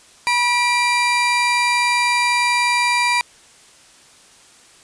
35% pulse tone pair together, 970.8 / 2367 Hz, B5 / D7, -30 / +13 cents, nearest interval octave + minor third, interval 1543 cents, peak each -16 dBFS, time 0.27-3.21 s, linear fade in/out 0 ms, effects white hiss -48 dBFS RMS until 4.83 s + resampled to 22050 Hz

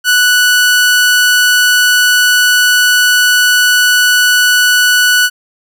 sawtooth tone, 1480 Hz, F#6, in tune, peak -3 dBFS, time 0.04-5.3 s, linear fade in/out 50 ms, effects none

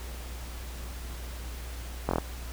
slowing click train, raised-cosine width 1 ms, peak -12 dBFS, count 5, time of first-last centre 2.09-2.183 s, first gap 22 ms, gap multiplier 1.04, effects added 60 Hz sine -37 dBFS peak until 2.52 s + pink hiss -45 dBFS RMS until 2.52 s

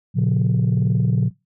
sine chord, Bb minor, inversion none, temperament equal with one note detuned, 116.54 / 138.59 / 178.08 Hz, Bb2 / Db3 / F3, 0 / 0 / +34 cents, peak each -18 dBFS, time 0.14-1.31 s, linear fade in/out 50 ms, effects noise-tail reverb RT60 0.2 s tail -18 dB re dry + tanh soft clip ceiling -11 dBFS

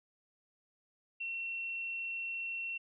sine tone, 2717 Hz, F7, 48 cents flat, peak -36 dBFS, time 1.2-2.78 s, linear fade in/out 10 ms, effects none

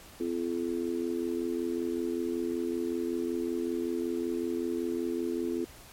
harmonic tone, 85.3 Hz, F2, 40 cents flat, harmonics 3 / 4 / 5, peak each -34 / -31 / -36 dBFS, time 0.2-5.65 s, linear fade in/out 5 ms, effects pink hiss -51 dBFS RMS until 5.92 s + MP3 64 kbps

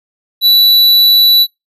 square tone, 3951 Hz, B7, in tune, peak -5 dBFS, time 0.41-1.47 s, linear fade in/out 50 ms, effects noise-tail reverb RT60 0.2 s tail -24 dB re dry + resampled to 32000 Hz

